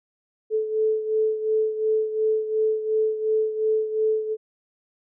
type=beating tone pair; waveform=sine; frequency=435 / 437.8 Hz; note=A4 / A4; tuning=-20 / -9 cents; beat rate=2.8 Hz; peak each=-21 / -27 dBFS; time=0.5-4.37 s; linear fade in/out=50 ms; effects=none